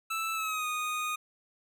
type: tone with pitch glide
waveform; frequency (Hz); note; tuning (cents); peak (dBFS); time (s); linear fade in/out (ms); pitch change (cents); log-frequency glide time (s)
25% pulse; 1318.5 to 1237.3; E6 to D#6; 0 to -10; -27; 0.1-1.16; 10; -110; 0.34-0.66
effects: none